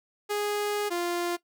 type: tone pair in turn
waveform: sawtooth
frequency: 414.1 / 348.2 Hz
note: G#4 / F4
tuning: -5 / -5 cents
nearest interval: minor third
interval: 300 cents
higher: first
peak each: -23 dBFS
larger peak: neither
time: 0.29-0.9 / 0.9-1.37 s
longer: first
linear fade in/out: 20 ms
effects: noise-tail reverb RT60 0.1 s tail -17 dB re dry